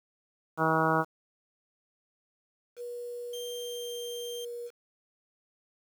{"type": "harmonic tone", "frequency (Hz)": 160, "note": "D#3", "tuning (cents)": 49, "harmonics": [1, 2, 3, 4, 5, 6, 7, 8, 9], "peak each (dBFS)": [-32, -32, -32, -32, -32, -32, -32, -32, -32], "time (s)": [0.57, 1.05], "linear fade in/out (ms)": 50}
{"type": "tone with pitch glide", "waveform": "sine", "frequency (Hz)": [483.1, 477.8], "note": ["B4", "A#4"], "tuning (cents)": [-38, 43], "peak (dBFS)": -36, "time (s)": [2.76, 4.71], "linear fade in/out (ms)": 50, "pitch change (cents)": -19, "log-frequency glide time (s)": [3.56, 3.96]}
{"type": "tone", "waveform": "sawtooth", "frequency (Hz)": 3170, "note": "G7", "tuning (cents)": 19, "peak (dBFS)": -37, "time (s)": [3.33, 4.45], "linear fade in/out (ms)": 5}
{"effects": ["9-bit"]}